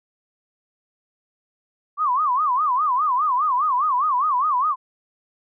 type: tone with vibrato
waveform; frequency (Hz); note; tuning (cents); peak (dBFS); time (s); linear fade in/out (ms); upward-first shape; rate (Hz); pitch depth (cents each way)
sine; 1108.7; C#6; 0; -17; 1.97-4.76; 50; sine; 4.9; 220
effects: none